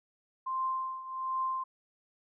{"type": "tone with tremolo", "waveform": "sine", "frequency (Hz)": 1046.5, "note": "C6", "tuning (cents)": 0, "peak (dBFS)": -28, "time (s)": [0.46, 1.64], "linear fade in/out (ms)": 10, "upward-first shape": "triangle", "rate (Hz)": 1.3, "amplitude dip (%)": 80, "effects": []}